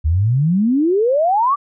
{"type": "exponential sweep", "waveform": "sine", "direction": "up", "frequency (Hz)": [72.9, 1190], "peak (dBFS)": -12, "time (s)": [0.04, 1.56], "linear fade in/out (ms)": 20, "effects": []}